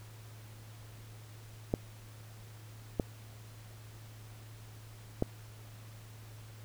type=clicks; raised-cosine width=2 ms; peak=-15 dBFS; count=3; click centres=1.739 / 2.998 / 5.224 s; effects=added 109 Hz sine -49 dBFS peak until 6.64 s + pink hiss -57 dBFS RMS until 6.64 s